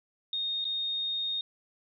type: tone with dropouts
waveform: sine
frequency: 3699 Hz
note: A#7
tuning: 14 cents flat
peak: -29 dBFS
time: 0.33-1.41 s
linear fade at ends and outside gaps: 2 ms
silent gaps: 0.644-0.651 s
effects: none